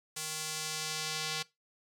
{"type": "tone with band-pass filter sweep", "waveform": "square", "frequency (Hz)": 156, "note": "D#3", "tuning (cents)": 5, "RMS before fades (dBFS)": -37, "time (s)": [0.16, 1.43], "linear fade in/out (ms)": 10, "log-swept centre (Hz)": [8100, 4400], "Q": 1.1, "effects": ["noise-tail reverb RT60 0.2 s tail -20 dB re dry"]}